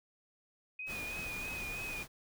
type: tone with vibrato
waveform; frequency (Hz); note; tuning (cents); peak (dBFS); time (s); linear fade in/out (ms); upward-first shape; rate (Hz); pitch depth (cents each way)
sine; 2488; D#7; -1; -39; 0.79-2.03; 5; triangle; 3.1; 46
type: noise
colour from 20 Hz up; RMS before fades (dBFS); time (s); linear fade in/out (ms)
pink; -45; 0.86-2.08; 50
effects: none